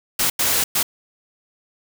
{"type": "noise bursts at uneven times", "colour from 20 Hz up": "white", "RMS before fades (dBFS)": -19, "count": 3, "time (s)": [[0.19, 0.3], [0.39, 0.64], [0.75, 0.83]], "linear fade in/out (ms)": 5, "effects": []}